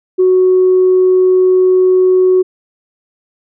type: tone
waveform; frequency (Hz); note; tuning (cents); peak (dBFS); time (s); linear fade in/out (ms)
sine; 370; F#4; 0; -5; 0.18-2.43; 20
effects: tanh soft clip ceiling -2 dBFS